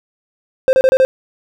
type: tone bursts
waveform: triangle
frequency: 523.3 Hz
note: C5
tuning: in tune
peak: -5 dBFS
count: 5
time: 0.68-1.05 s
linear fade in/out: 0 ms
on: 50 ms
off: 30 ms
effects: none